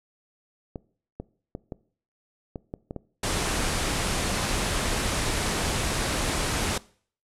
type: clicks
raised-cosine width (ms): 2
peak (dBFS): -20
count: 8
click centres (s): 0.758 / 1.2 / 1.551 / 1.722 / 2.558 / 2.739 / 2.909 / 2.963
type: low-pass noise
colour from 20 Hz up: pink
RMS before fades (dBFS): -27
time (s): 3.23-6.78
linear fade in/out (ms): 5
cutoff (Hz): 11000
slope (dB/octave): 48
effects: noise-tail reverb RT60 0.5 s tail -21 dB re dry